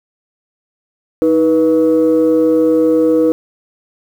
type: tone pair together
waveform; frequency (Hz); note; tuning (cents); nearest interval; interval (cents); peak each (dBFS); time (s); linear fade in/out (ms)
sine; 315.9 / 488.1; D#4 / B4; +26 / -20; minor sixth; 754; -10; 1.22-3.32; 0
effects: tanh soft clip ceiling -4 dBFS + 7-bit